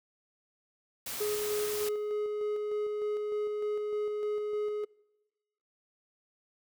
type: noise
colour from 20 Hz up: white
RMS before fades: -38 dBFS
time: 1.06-1.89 s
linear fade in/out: 5 ms
type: tone with tremolo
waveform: triangle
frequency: 420 Hz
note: G#4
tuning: 19 cents sharp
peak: -27 dBFS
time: 1.2-4.85 s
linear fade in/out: 10 ms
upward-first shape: square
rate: 3.3 Hz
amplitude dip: 25%
effects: noise-tail reverb RT60 1.0 s tail -24 dB re dry